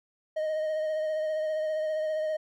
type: tone with vibrato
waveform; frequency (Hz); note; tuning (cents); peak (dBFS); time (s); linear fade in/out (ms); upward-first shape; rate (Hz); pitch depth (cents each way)
triangle; 622.3; D#5; 0; -25; 0.36-2.37; 10; triangle; 15; 28
effects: none